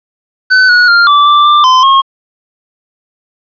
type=tone with pitch steps; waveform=square; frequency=1512 / 1459 / 1398 / 1163 / 1174 / 1184 / 1029 / 1081 Hz; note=F#6 / F#6 / F6 / D6 / D6 / D6 / C6 / C#6; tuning=+37 / -25 / +1 / -17 / -1 / +14 / -29 / -44 cents; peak=-4 dBFS; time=0.5-2.02 s; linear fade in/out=20 ms; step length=190 ms; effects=resampled to 11025 Hz + 7-bit